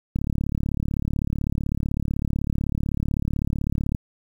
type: click train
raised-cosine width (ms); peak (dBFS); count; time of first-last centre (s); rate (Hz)
5; -12; 137; 0.16-3.948; 35.9
effects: 8-bit